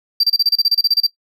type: tone bursts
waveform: triangle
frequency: 4699 Hz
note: D8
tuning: in tune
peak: -9 dBFS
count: 14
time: 0.2-1.067 s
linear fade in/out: 5 ms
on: 35 ms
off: 29 ms
effects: noise-tail reverb RT60 0.1 s tail -18 dB re dry